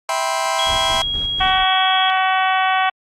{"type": "chord", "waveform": "sawtooth", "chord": "C major seventh", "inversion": "first", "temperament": "just", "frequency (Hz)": [654.1, 784.9, 981.1, 1046.5], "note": ["E5", "G5", "B5", "C6"], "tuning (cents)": [-14, 2, -12, 0], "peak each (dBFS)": -19, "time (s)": [0.09, 1.02], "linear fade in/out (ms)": 2}
{"type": "tone", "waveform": "sine", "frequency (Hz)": 3300, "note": "G#7", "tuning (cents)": -12, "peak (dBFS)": -19, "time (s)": [0.59, 2.1], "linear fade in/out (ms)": 0}
{"type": "noise with tremolo", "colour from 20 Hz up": "brown", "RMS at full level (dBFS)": -28, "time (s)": [0.65, 1.65], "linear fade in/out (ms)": 50, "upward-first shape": "square", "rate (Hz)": 4.1, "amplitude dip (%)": 55}
{"type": "harmonic tone", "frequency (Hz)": 377.1, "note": "F#4", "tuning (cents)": 33, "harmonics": [2, 3, 4, 5, 6, 7, 8, 9], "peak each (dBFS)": [-17, -21, -23, -25, -27, -28, -29, -30], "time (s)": [1.4, 2.9], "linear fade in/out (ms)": 10}
{"effects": ["low-pass 9000 Hz 12 dB/octave", "Opus 48 kbps"]}